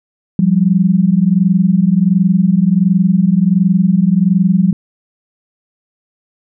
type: tone pair together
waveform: sine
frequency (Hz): 174.62 / 196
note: F3 / G3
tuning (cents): 0 / 0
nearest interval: major second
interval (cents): 200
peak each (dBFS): -11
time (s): 0.39-4.73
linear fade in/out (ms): 2
effects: none